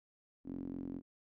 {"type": "tone with band-pass filter", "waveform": "sawtooth", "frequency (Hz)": 44.75, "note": "F1", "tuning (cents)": 43, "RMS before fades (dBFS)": -43, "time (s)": [0.44, 1.02], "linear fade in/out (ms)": 50, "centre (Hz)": 270, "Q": 5.8, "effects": []}